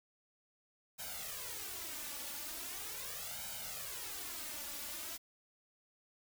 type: noise with flanger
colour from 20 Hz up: white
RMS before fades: -44 dBFS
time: 0.98-5.18 s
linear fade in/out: 20 ms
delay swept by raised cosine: 1.3 to 3.5 ms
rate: 0.4 Hz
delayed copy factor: +0.9
effects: none